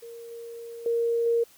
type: tone with level steps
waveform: sine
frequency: 466.1 Hz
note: A#4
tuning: in tune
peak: -39 / -37 / -22 / -20 dBFS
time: 0.02-1.44 s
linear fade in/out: 10 ms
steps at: 0.31 / 0.86 / 1.26 s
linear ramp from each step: 2 ms
effects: white hiss -56 dBFS RMS until 1.57 s